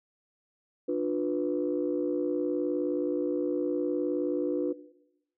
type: chord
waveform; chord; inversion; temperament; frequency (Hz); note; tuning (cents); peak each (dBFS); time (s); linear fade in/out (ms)
sine; B diminished; first; just; 296.3 / 355.6 / 493.9; D4 / F4 / B4; +15 / +31 / 0; -30; 0.88-4.73; 10
effects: noise-tail reverb RT60 0.9 s tail -17 dB re dry + tanh soft clip ceiling -18 dBFS